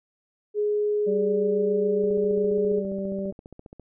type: tone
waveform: sine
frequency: 417.6 Hz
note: G#4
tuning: 10 cents sharp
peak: -21 dBFS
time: 0.54-2.83 s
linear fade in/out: 50 ms
type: harmonic tone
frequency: 195.2 Hz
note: G3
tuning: 7 cents flat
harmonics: 1 / 2 / 3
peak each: -29 / -33 / -32 dBFS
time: 1.06-3.32 s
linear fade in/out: 20 ms
type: click train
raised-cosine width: 2 ms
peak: -29 dBFS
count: 27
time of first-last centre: 2.04-3.797 s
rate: 14.8 Hz
effects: none